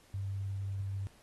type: tone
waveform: sine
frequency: 98 Hz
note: G2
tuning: in tune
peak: -34 dBFS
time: 0.14-1.07 s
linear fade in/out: 0 ms
effects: pink hiss -63 dBFS RMS until 1.22 s + AAC 32 kbps